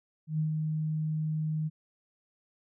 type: tone with ADSR envelope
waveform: sine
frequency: 155.56 Hz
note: D#3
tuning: in tune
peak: -25 dBFS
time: 0.27-1.7 s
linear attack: 120 ms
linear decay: 110 ms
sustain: -3 dB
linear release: 32 ms
effects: none